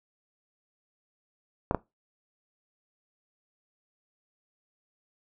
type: clicks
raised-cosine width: 1 ms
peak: -10 dBFS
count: 2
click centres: 1.711 / 1.747 s
effects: noise-tail reverb RT60 0.2 s tail -20 dB re dry